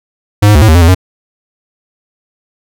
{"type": "tone with pitch steps", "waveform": "square", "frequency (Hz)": [103.4, 105, 73.8, 109.5, 78.9, 87.6, 82.6, 92.2], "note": ["G#2", "G#2", "D2", "A2", "D#2", "F2", "E2", "F#2"], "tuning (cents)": [-7, 19, 9, -8, 25, 6, 4, -6], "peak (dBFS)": -3, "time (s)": [0.42, 0.948], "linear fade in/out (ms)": 10, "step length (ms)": 66, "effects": []}